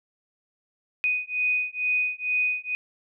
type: beating tone pair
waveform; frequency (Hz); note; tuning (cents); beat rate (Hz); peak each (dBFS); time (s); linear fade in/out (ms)
sine; 2489 / 2491.2; D#7 / D#7; 0 / +2; 2.2; -26; 1.04-2.75; 0
effects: none